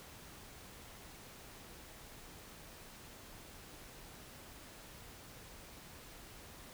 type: silence
effects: pink hiss -54 dBFS RMS until 6.73 s